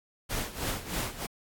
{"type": "noise with tremolo", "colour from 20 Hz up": "pink", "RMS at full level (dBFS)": -31, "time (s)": [0.29, 1.27], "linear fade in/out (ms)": 20, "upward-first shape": "sine", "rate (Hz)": 3.2, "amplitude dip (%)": 80, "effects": ["AAC 64 kbps"]}